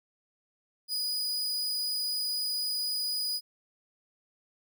40% pulse tone, 4938 Hz, D#8, 14 cents flat, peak -28 dBFS, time 0.88-3.41 s, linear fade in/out 50 ms, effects none

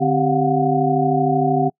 sine tone cluster, 149.1 / 262.5 / 389.6 / 707 / 740 Hz, D3 / C4 / G4 / F5 / F#5, +27 / +6 / -11 / +21 / 0 cents, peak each -21 dBFS, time 0-1.7 s, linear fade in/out 20 ms, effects noise-tail reverb RT60 0.1 s tail -26 dB re dry

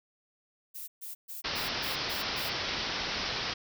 violet noise bursts, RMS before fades -41 dBFS, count 7, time 0.74-2.5 s, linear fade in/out 20 ms, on 140 ms, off 130 ms
white low-pass noise, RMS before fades -34 dBFS, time 1.44-3.54 s, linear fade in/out 10 ms, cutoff 5500 Hz, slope 96 dB/octave
effects none

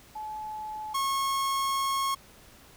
sine / 45% pulse tone pair in turn, 859 / 1090.4 Hz, A5 / C#6, -42 / -29 cents, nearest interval major third, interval 413 cents, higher second, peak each -34 / -26 dBFS, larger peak second, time 0.15-0.94 / 0.94-2.15 s, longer second, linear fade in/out 10 ms, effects pink hiss -54 dBFS RMS until 2.76 s

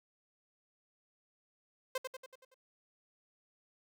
sawtooth tone with echo, 520 Hz, C5, 11 cents flat, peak -29 dBFS, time 1.95-1.98 s, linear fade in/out 5 ms, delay 94 ms, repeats 6, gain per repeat -5 dB, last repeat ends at 2.544 s, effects none

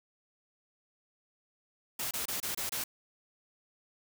white noise bursts, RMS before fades -35 dBFS, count 6, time 1.99-2.84 s, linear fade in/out 5 ms, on 120 ms, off 26 ms, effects none

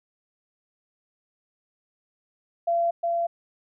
sine tone with echo, 682 Hz, F5, 41 cents flat, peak -20 dBFS, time 2.67-2.91 s, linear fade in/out 10 ms, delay 360 ms, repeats 1, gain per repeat -2 dB, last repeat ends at 3.27 s, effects none

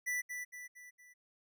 square tone with echo, 1975.5 Hz, B6, in tune, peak -34 dBFS, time 0.06-0.22 s, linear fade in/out 20 ms, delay 230 ms, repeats 4, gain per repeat -6 dB, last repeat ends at 1.14 s, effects none

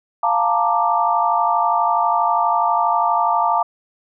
sine chord, Bb major seventh, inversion second, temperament equal with one note detuned, 698.5 / 880 / 932.3 / 1178.7 Hz, F5 / A5 / Bb5 / D6, 0 / 0 / 0 / +6 cents, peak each -20 dBFS, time 0.23-3.63 s, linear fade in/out 5 ms, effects none

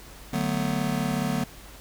square chord, B minor seventh, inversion first, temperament just, 148.16 / 185.21 / 222.2 / 246.9 Hz, D3 / F#3 / A3 / B3, +16 / +2 / +17 / 0 cents, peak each -31 dBFS, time 0.33-1.44 s, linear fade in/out 5 ms, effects added 50 Hz sine -47 dBFS peak until 1.8 s + pink hiss -47 dBFS RMS until 1.8 s

